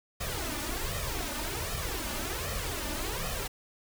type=noise with flanger; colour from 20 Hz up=pink; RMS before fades=-34 dBFS; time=0.2-3.48 s; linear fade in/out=10 ms; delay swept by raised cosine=1.6 to 3.4 ms; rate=1.3 Hz; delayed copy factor=+0.75; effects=none